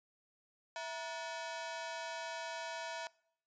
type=ring-modulated tone; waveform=sawtooth; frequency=804 Hz; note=G5; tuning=44 cents sharp; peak=-33 dBFS; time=0.76-3.07 s; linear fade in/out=0 ms; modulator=145 Hz; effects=noise-tail reverb RT60 0.6 s tail -22 dB re dry + resampled to 16000 Hz